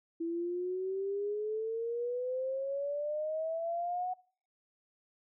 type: exponential sweep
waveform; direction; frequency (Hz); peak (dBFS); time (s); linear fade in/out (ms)
sine; up; 329.8 to 740; -32; 0.2-4.14; 10
effects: noise-tail reverb RT60 0.5 s tail -23 dB re dry